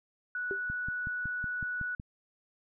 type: tone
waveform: sine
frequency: 1474 Hz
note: F#6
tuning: 7 cents flat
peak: -32 dBFS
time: 0.35-1.95 s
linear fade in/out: 2 ms
type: tone with exponential decay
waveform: sine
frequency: 392 Hz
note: G4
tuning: in tune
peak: -29 dBFS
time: 0.51-0.63 s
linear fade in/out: 0 ms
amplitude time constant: 24 ms
type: click train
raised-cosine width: 5 ms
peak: -28 dBFS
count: 8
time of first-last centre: 0.7-1.999 s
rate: 5.39 Hz
effects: none